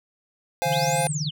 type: chord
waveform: square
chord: F minor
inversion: second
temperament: equal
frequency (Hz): 523.3 / 698.5 / 830.6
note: C5 / F5 / Ab5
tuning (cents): 0 / 0 / 0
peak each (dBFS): -27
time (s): 0.62-1.07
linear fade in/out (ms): 0
type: tone with tremolo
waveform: sine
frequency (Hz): 150.5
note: D3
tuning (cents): +43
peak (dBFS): -22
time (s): 0.65-1.31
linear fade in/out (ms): 20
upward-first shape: sine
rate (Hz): 18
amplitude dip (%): 85
type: linear two-way sweep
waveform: sine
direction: up then down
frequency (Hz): 2812 to 9850 to 2812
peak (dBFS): -29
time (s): 0.72-1.31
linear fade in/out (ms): 10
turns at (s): 1.05
effects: none